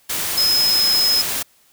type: tone in noise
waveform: sine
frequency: 5120 Hz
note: D#8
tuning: 49 cents sharp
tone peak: -14 dBFS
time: 0.37-1.22 s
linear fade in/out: 10 ms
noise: white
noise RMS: -23 dBFS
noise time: 0.09-1.43 s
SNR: +6 dB
effects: white hiss -56 dBFS RMS until 1.72 s